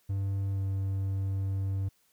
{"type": "tone with pitch glide", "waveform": "triangle", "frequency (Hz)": [98, 96.93], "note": ["G2", "G2"], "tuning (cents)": [0, -19], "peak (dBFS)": -26, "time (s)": [0.09, 1.89], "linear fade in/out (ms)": 10, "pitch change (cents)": -19, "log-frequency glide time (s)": [0.52, 0.6], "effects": ["white hiss -69 dBFS RMS until 2.12 s"]}